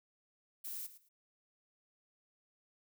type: noise with echo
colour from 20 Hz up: violet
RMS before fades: -43 dBFS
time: 0.64-0.87 s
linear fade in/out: 10 ms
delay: 110 ms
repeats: 2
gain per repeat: -14 dB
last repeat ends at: 1.09 s
effects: none